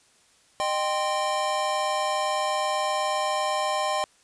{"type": "chord", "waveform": "square", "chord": "C minor", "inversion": "first", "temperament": "equal with one note detuned", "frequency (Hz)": [611.9, 784, 1046.5], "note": ["Eb5", "G5", "C6"], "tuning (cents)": [-29, 0, 0], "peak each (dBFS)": -29, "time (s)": [0.6, 4.04], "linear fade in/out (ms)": 0, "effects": ["white hiss -60 dBFS RMS until 4.23 s", "resampled to 22050 Hz"]}